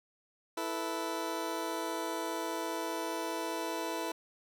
20% pulse chord, E suspended fourth, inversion none, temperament just, 329.6 / 439.5 / 494.4 Hz, E4 / A4 / B4, 0 / -2 / +2 cents, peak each -32 / -35 / -36 dBFS, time 0.57-4.12 s, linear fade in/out 5 ms, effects none

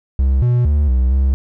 triangle tone with pitch steps, 66.6 / 122 / 73.3 / 63.3 / 66.9 Hz, C2 / B2 / D2 / B1 / C2, +31 / -21 / -3 / +43 / +39 cents, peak -9 dBFS, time 0.19-1.34 s, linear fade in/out 0 ms, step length 230 ms, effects none

